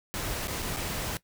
pink noise with dropouts, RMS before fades -33 dBFS, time 0.14-1.17 s, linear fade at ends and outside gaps 0 ms, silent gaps 0.473-0.481 / 0.621-0.625 / 0.764-0.769 s, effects noise-tail reverb RT60 0.1 s tail -18 dB re dry

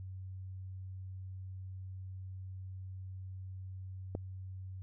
click, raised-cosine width 2 ms, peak -24 dBFS, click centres 4.151 s, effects added 94 Hz sine -42 dBFS peak until 4.82 s

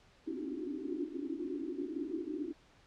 pink band-pass noise, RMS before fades -39 dBFS, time 0.26-2.53 s, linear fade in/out 20 ms, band 270 to 370 Hz, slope 96 dB/octave, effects pink hiss -64 dBFS RMS until 2.86 s + low-pass 5000 Hz 12 dB/octave

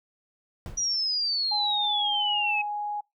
brown noise with exponential decay, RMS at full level -32 dBFS, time 0.66-0.93 s, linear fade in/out 1 ms, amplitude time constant 57 ms
sine exponential sweep, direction down, 5840 to 2539 Hz, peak -24 dBFS, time 0.77-2.62 s, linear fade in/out 10 ms
sine tone, 830.6 Hz, G#5, in tune, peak -28 dBFS, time 1.51-3.01 s, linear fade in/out 10 ms
effects noise-tail reverb RT60 0.2 s tail -25 dB re dry

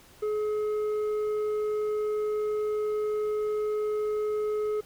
triangle tone with tanh clipping, 424.3 Hz, G#4, 37 cents sharp, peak -27 dBFS, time 0.22-4.81 s, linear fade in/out 10 ms, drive 10 dB, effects pink hiss -55 dBFS RMS until 4.85 s

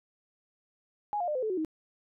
sine tone with pitch steps, 830.6 / 706.6 / 601.1 / 511.3 / 434.9 / 370 / 314.7 Hz, G#5 / F5 / D5 / C5 / A4 / F#4 / D#4, 0 / +20 / +40 / -40 / -20 / 0 / +20 cents, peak -28 dBFS, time 1.13-1.648 s, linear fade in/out 0 ms, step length 74 ms, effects none

